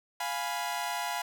sawtooth chord, F diminished, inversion none, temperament equal with one note detuned, 700.9 / 830.6 / 987.8 Hz, F5 / Ab5 / Cb6, +6 / 0 / 0 cents, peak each -32 dBFS, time 0.2-1.22 s, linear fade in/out 5 ms, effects none

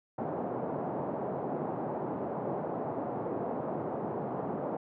white band-pass noise, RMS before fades -35 dBFS, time 0.18-4.77 s, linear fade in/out 5 ms, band 130 to 790 Hz, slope 24 dB/octave, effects none

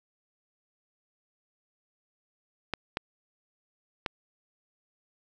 clicks, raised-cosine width 0.3 ms, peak -13 dBFS, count 3, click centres 2.737 / 2.971 / 4.062 s, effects none

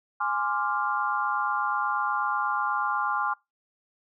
sine chord, D half-diminished seventh, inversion second, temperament equal, 830.6 / 1046.5 / 1174.7 / 1396.9 Hz, Ab5 / C6 / D6 / F6, 0 / 0 / 0 / 0 cents, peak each -30 dBFS, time 0.2-3.34 s, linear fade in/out 10 ms, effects noise-tail reverb RT60 0.2 s tail -23 dB re dry

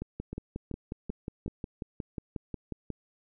two click trains, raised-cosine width 3 ms, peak -24 / -22 dBFS, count 4 / 17, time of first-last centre 0.33-1.479 / 0.02-2.903 s, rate 2.61 / 5.55 Hz, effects none

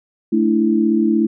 sine chord, A suspended fourth, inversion none, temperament just, 220 / 293.3 / 330 Hz, A3 / D4 / E4, 0 / -2 / +2 cents, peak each -16 / -20 / -16 dBFS, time 0.32-1.27 s, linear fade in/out 10 ms, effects none

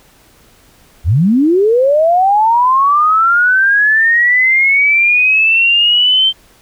sine linear sweep, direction up, 65.41 to 3136 Hz, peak -7 dBFS, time 1.04-6.33 s, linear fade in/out 50 ms, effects pink hiss -47 dBFS RMS until 6.61 s

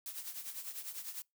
blue noise with tremolo, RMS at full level -41 dBFS, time 0.06-1.22 s, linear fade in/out 0 ms, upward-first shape triangle, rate 10 Hz, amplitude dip 75%, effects noise-tail reverb RT60 0.2 s tail -26 dB re dry

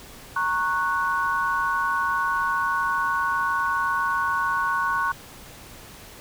sine chord, F# major, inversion first, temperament equal with one note detuned, 932.3 / 1099.8 / 1480 Hz, A#5 / C#6 / F#6, 0 / -14 / 0 cents, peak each -29 / -24 / -25 dBFS, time 0.36-5.12 s, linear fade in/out 5 ms, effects pink hiss -44 dBFS RMS until 6.2 s

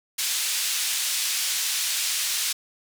pink band-pass noise, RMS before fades -26 dBFS, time 0.18-2.53 s, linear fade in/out 10 ms, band 3300 to 12000 Hz, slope 12 dB/octave, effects none

